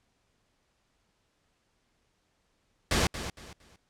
pink noise with echo, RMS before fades -25 dBFS, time 2.91-3.07 s, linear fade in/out 2 ms, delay 230 ms, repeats 3, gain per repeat -11 dB, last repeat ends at 3.76 s, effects pink hiss -73 dBFS RMS until 3.89 s + low-pass 8000 Hz 12 dB/octave

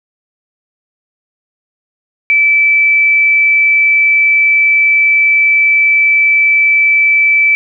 sine tone, 2315 Hz, D7, 25 cents flat, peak -6 dBFS, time 2.3-7.55 s, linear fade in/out 0 ms, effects none

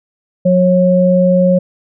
sine tone pair together, 181.21 / 546 Hz, F#3 / C#5, -36 / -26 cents, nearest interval octave + perfect fifth, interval 1910 cents, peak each -10 dBFS, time 0.45-1.59 s, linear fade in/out 10 ms, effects none

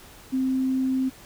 sine tone, 261.6 Hz, C4, in tune, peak -21 dBFS, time 0.32-1.1 s, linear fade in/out 20 ms, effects pink hiss -48 dBFS RMS until 1.25 s

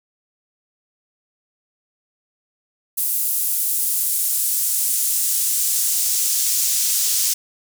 pink noise with high-pass filter sweep, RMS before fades -20 dBFS, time 2.97-7.34 s, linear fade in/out 10 ms, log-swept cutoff 11000 to 6000 Hz, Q 1.1, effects none

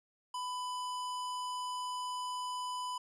square tone, 998 Hz, B5, 18 cents sharp, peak -37 dBFS, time 0.34-2.98 s, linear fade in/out 5 ms, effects resampled to 24000 Hz

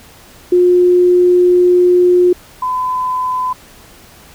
sine tone pair in turn, 357.6 / 1011.4 Hz, F4 / B5, +41 / +41 cents, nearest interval octave + tritone, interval 1800 cents, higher second, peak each -6 / -14 dBFS, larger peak first, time 0.52-2.33 / 2.62-3.53 s, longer first, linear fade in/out 5 ms, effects pink hiss -41 dBFS RMS until 4.34 s

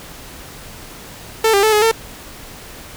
sawtooth tone with pitch steps, 444.5 / 398.1 / 436.1 / 421.7 / 450.6 Hz, A4 / G4 / A4 / G#4 / A4, +18 / +27 / -15 / +26 / +41 cents, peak -7 dBFS, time 1.44-1.915 s, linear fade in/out 5 ms, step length 95 ms, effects pink hiss -36 dBFS RMS until 2.96 s

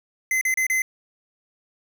square tone with dropouts, 2052 Hz, C7, 34 cents flat, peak -20 dBFS, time 0.31-0.82 s, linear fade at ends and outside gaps 2 ms, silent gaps 0.412-0.451 / 0.541-0.573 / 0.667-0.699 s, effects 10-bit

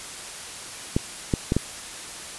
clicks, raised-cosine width 3 ms, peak -7 dBFS, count 4, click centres 0.965 / 1.338 / 1.521 / 1.566 s, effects white hiss -37 dBFS RMS until 2.38 s + resampled to 24000 Hz

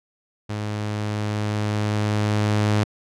sawtooth tone with level ramp, 105.3 Hz, G#2, 24 cents sharp, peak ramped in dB -22 to -13 dBFS, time 0.49-2.84 s, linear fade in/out 10 ms, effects low-pass 7000 Hz 12 dB/octave

